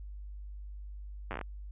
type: slowing click train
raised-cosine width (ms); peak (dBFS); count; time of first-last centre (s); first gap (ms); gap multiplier
0.5; -22; 8; 1.31-1.413; 9; 1.16
effects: added 50 Hz sine -41 dBFS peak until 1.71 s + resampled to 8000 Hz